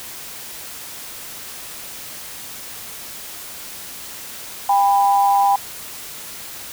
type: tone pair together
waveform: sine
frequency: 798.6 / 992 Hz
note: G5 / B5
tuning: +32 / +7 cents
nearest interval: major third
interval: 375 cents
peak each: -13 / -19 dBFS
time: 4.69-5.56 s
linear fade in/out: 5 ms
effects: white hiss -34 dBFS RMS until 6.72 s